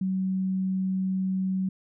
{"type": "tone", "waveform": "sine", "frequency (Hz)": 188.7, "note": "F#3", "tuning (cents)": 34, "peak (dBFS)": -24, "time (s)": [0.01, 1.69], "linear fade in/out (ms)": 5, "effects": []}